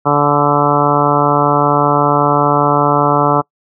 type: harmonic tone with a mistuned harmonic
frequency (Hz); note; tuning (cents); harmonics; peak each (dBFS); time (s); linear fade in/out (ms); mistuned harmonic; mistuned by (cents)
145.2; D3; -19; 1 / 2 / 3 / 4 / 5 / 6 / 7 / 8 / 9; -18 / -18 / -18 / -18 / -18 / -18 / -18 / -18 / -18; 0.05-3.42; 20; 9; +16
effects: noise-tail reverb RT60 0.1 s tail -25 dB re dry